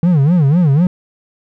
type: tone with vibrato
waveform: triangle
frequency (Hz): 157.1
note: D#3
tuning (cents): +17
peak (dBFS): -6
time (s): 0.03-0.87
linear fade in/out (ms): 2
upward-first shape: sine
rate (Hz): 4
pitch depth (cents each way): 260
effects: none